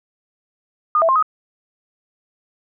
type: tone with pitch steps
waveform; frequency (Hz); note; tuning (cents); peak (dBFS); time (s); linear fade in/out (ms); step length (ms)
sine; 1222 / 659 / 1058 / 1257; D#6 / E5 / C6 / D#6; -32 / -1 / +19 / +17; -12; 0.95-1.226; 2; 69
effects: none